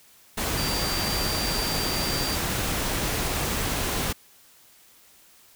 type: tone in noise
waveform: sine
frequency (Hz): 4699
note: D8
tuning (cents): 0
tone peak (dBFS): -30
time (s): 0.57-2.36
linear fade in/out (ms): 10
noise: pink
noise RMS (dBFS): -27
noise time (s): 0.37-4.13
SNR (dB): -6
effects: white hiss -55 dBFS RMS until 5.55 s